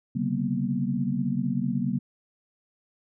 sine tone cluster, 134.1 / 144.6 / 189.5 / 233.7 / 249.8 Hz, C3 / D3 / F#3 / A#3 / B3, +43 / -27 / +42 / +5 / +20 cents, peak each -32 / -33 / -29 / -28 / -34 dBFS, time 0.15-1.99 s, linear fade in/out 10 ms, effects none

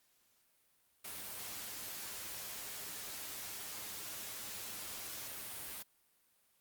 white noise with comb filter, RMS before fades -45 dBFS, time 1.04-5.83 s, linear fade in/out 10 ms, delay 9.7 ms, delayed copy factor +0.5, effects white hiss -73 dBFS RMS until 6.6 s + Opus 48 kbps

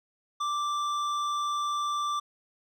sine tone with hard clipping, 1174.7 Hz, D6, in tune, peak -29 dBFS, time 0.4-2.2 s, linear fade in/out 10 ms, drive 10 dB, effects none

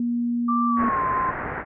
sine tone, 238.4 Hz, A#3, 39 cents sharp, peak -21 dBFS, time 0-0.89 s, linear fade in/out 2 ms
sine tone with pitch glide, 1174.7 to 1040.5 Hz, D6 to C6, 0 to -10 cents, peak -21 dBFS, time 0.48-1.31 s, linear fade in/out 10 ms, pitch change -210 cents, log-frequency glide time 0.68-1.04 s
white low-pass noise, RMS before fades -30 dBFS, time 0.76-1.65 s, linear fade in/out 50 ms, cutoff 1900 Hz, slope 48 dB/octave
clicks, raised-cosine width 2 ms, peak -20 dBFS, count 5, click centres 0.839 / 1.115 / 1.291 / 1.462 / 1.52 s
effects none

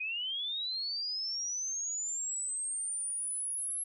sine linear sweep, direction up, 2460 to 11130 Hz, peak -33 dBFS, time 0-3.84 s, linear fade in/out 10 ms, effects none

